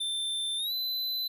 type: tone with pitch glide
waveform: square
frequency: 3562 to 4021 Hz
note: A7 to B7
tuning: +21 to +30 cents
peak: -30 dBFS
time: 0-1.28 s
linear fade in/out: 10 ms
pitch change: +209 cents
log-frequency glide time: 0.57-0.73 s
effects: none